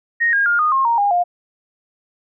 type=tone with pitch steps; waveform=sine; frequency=1864.7 / 1623.3 / 1413.2 / 1230.2 / 1071 / 932.4 / 811.7 / 706.6 Hz; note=A#6 / G#6 / F6 / D#6 / C6 / A#5 / G#5 / F5; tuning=0 / -40 / +20 / -20 / +40 / 0 / -40 / +20 cents; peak=-13 dBFS; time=0.2-1.24 s; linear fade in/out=20 ms; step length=130 ms; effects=none

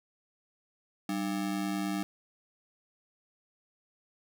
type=ring-modulated tone; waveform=square; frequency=247.6 Hz; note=B3; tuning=5 cents sharp; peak=-28 dBFS; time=1.09-2.03 s; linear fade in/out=0 ms; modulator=54.9 Hz; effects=none

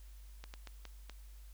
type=slowing click train; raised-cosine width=0.2 ms; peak=-30 dBFS; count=5; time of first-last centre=0.44-1.097 s; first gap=99 ms; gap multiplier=1.35; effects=added 50 Hz sine -50 dBFS peak until 1.53 s + white hiss -66 dBFS RMS until 1.53 s

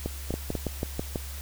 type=two click trains; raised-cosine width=2 ms; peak=-16 / -15 dBFS; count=3 / 6; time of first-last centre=0.06-0.553 / 0.34-1.158 s; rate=4.06 / 6.11 Hz; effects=added 69 Hz sine -36 dBFS peak until 1.41 s + white hiss -43 dBFS RMS until 1.41 s

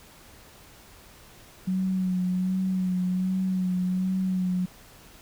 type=tone with vibrato; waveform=sine; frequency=185 Hz; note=F#3; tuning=in tune; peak=-23 dBFS; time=1.67-4.66 s; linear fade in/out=10 ms; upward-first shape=sine; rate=1.3 Hz; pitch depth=30 cents each way; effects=pink hiss -51 dBFS RMS until 5.21 s

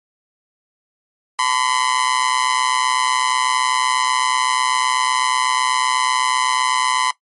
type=tone with amplitude modulation; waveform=sawtooth; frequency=1015 Hz; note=B5; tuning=47 cents sharp; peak=-8 dBFS; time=1.39-7.11 s; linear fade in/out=2 ms; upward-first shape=sine; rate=128 Hz; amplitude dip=95%; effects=noise-tail reverb RT60 0.1 s tail -17 dB re dry + MP3 48 kbps

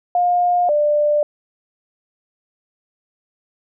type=tone pair in turn; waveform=sine; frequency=710 / 593.1 Hz; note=F5 / D5; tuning=+28 / +17 cents; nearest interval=minor third; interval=311 cents; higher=first; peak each=-13 dBFS; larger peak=neither; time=0.15-0.69 / 0.69-1.23 s; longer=neither; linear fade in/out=2 ms; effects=none

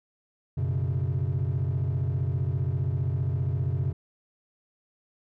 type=chord; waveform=triangle; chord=F# suspended fourth; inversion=none; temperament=equal; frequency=92.5 / 123.47 / 138.59 Hz; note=F#2 / B2 / C#3; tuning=0 / 0 / 0 cents; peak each=-26 dBFS; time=0.57-3.93 s; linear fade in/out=10 ms; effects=tanh soft clip ceiling -18 dBFS

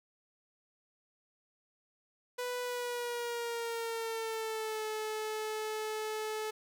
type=tone with pitch glide; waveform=sawtooth; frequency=493.9 to 432.5 Hz; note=B4 to A4; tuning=0 to -30 cents; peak=-31 dBFS; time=2.38-6.51 s; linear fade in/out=10 ms; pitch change=-230 cents; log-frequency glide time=2.62-4.85 s; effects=none

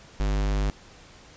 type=tone; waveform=square; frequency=50.2 Hz; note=G1; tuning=42 cents sharp; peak=-23 dBFS; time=0.2-0.7 s; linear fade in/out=0 ms; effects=pink hiss -50 dBFS RMS until 1.36 s + resampled to 16000 Hz

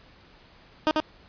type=tone with echo; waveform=15% pulse; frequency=309.7 Hz; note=D#4; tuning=8 cents flat; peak=-13 dBFS; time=0.87-0.91 s; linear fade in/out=0 ms; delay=91 ms; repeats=1; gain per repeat=-2 dB; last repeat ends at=1.001 s; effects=pink hiss -54 dBFS RMS until 1.28 s + resampled to 11025 Hz

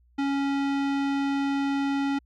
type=tone with low-pass filter; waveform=square; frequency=277.9 Hz; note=C#4; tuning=4 cents sharp; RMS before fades=-26 dBFS; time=0.18-2.19 s; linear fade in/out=10 ms; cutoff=3600 Hz; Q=0.68; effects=added 60 Hz sine -58 dBFS peak until 2.25 s

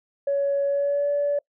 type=tone with pitch glide; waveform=sine; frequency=561 to 575.8 Hz; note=C#5 to D5; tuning=+21 to -34 cents; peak=-19 dBFS; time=0.27-1.39 s; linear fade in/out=5 ms; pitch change=+45 cents; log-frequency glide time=0.66-1.1 s; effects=noise-tail reverb RT60 0.1 s tail -25 dB re dry + tanh soft clip ceiling -16 dBFS

